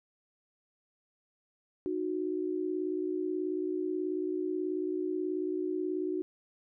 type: tone pair together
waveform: sine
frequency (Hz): 308.9 / 367.3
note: D#4 / F#4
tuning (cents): -12 / -13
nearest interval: minor third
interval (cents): 299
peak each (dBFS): -34 / -32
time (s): 1.86-6.22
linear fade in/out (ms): 0
effects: none